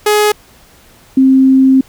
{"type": "tone pair in turn", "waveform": ["sawtooth", "sine"], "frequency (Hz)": [420, 264.6], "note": ["G#4", "C4"], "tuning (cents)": [19, 20], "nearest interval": "minor sixth", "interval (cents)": 799, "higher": "first", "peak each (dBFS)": -4, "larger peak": "neither", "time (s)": [[0.06, 0.32], [1.17, 1.81]], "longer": "second", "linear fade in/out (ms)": 5, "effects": ["pink hiss -44 dBFS RMS until 1.88 s"]}